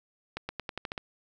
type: accelerating click train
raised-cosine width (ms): 0.3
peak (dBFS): -18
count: 8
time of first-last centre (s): 0.37-0.978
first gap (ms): 120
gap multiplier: 0.89
effects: none